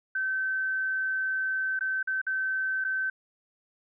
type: tone with dropouts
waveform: sine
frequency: 1539 Hz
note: G6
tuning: 32 cents flat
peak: -26 dBFS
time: 0.15-3.1 s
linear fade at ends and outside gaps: 5 ms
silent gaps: 1.792-1.808 / 2.029-2.073 / 2.216-2.266 / 2.842-2.847 s
effects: none